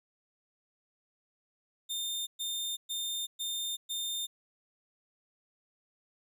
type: tone bursts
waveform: sawtooth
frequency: 3622 Hz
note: A7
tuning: 49 cents sharp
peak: -30 dBFS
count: 5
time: 1.89-4.27 s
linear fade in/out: 20 ms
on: 380 ms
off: 120 ms
effects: none

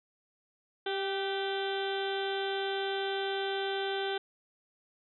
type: harmonic tone with a mistuned harmonic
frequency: 392 Hz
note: G4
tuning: in tune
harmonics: 1 / 2 / 3 / 4 / 5 / 6 / 7 / 8 / 9 / 10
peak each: -33 / -37 / -49 / -39 / -48 / -49 / -50 / -42 / -42 / -49 dBFS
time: 0.86-4.18 s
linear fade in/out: 5 ms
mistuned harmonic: 4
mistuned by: -37 cents
effects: none

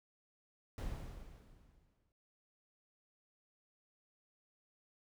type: noise with exponential decay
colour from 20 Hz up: brown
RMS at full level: -39 dBFS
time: 0.78-2.12 s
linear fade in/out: 1 ms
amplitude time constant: 290 ms
effects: none

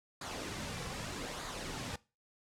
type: noise with flanger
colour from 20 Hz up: pink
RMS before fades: -41 dBFS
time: 0.21-1.96 s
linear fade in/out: 5 ms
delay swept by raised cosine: 0.35 to 3.25 ms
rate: 0.81 Hz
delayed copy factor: -0.5
effects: noise-tail reverb RT60 0.3 s tail -21 dB re dry + low-pass 8000 Hz 12 dB/octave

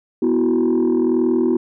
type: chord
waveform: sine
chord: B suspended fourth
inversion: none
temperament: just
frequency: 246.9 / 329.3 / 370.4 Hz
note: B3 / E4 / F#4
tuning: 0 / -2 / +2 cents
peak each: -17 dBFS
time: 0.22-1.57 s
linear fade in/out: 5 ms
effects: tanh soft clip ceiling -10 dBFS

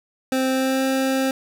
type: tone with pitch glide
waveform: 25% pulse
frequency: 261.6 to 265.4 Hz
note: C4 to C4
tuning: 0 to +25 cents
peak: -15 dBFS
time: 0.32-1.31 s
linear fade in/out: 2 ms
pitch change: +25 cents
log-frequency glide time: 0.49-0.84 s
effects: none

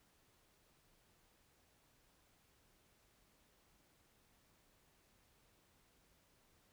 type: silence
effects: pink hiss -73 dBFS RMS until 6.72 s

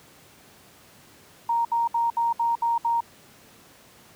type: tone bursts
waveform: sine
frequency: 932 Hz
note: A#5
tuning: 1 cent flat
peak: -20 dBFS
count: 7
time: 1.49-3.006 s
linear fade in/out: 5 ms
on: 160 ms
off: 66 ms
effects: pink hiss -52 dBFS RMS until 4.15 s + high-pass 100 Hz 12 dB/octave

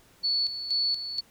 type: tone with tremolo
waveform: sine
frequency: 4435 Hz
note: C#8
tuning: in tune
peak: -23 dBFS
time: 0.23-1.21 s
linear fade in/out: 20 ms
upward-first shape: square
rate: 2.1 Hz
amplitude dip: 65%
effects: pink hiss -59 dBFS RMS until 1.3 s

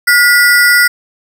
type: ring-modulated tone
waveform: square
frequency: 1699 Hz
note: G#6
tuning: 39 cents sharp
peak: -3 dBFS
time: 0.07-0.88 s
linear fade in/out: 10 ms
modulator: 266 Hz
effects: none

